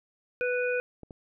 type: harmonic tone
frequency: 494.4 Hz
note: B4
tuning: 2 cents sharp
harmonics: 1 / 3 / 5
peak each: -27 / -32 / -34 dBFS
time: 0.41-0.8 s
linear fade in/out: 0 ms
type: clicks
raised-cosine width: 2 ms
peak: -30 dBFS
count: 2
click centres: 1.033 / 1.108 s
effects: none